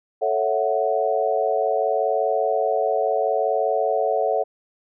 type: chord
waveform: sine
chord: F# minor seventh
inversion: first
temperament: equal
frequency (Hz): 440 / 554.4 / 659.3 / 740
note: A4 / C#5 / E5 / F#5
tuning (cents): 0 / 0 / 0 / 0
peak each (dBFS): -24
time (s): 0.21-4.44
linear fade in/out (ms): 20
effects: none